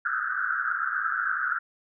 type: band-pass noise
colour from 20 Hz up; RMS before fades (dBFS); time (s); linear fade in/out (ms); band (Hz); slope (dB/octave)
pink; -28; 0.05-1.59; 5; 1300 to 1600; 96
effects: none